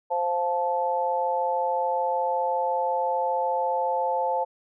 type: chord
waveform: sine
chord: F major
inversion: second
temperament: just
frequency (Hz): 523.8 / 698.5 / 873.1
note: C5 / F5 / A5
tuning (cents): +2 / 0 / -14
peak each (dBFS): -27 / -30 / -25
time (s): 0.1-4.45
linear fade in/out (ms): 20
effects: none